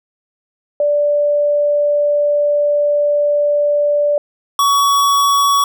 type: tone pair in turn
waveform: sine / square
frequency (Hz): 585 / 1126.2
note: D5 / C#6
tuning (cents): -7 / +27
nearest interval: major seventh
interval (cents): 1134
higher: second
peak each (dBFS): -11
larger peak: neither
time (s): 0.8-4.18 / 4.59-5.64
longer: first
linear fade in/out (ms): 2
effects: none